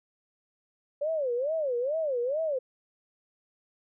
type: tone with vibrato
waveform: sine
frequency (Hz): 556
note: C#5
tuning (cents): +5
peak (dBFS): -26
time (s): 1.01-2.59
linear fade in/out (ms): 10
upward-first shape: sine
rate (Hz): 2.3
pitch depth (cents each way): 270
effects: none